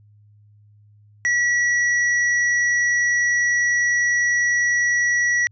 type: tone with hard clipping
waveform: sine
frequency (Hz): 1935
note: B6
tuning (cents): -36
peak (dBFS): -18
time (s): 1.25-5.47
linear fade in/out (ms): 0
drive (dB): 8
effects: added 104 Hz sine -49 dBFS peak until 5.51 s + resampled to 16000 Hz

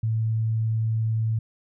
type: tone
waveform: sine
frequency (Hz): 111.4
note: A2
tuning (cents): +22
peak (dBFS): -21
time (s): 0.03-1.39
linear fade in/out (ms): 5
effects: none

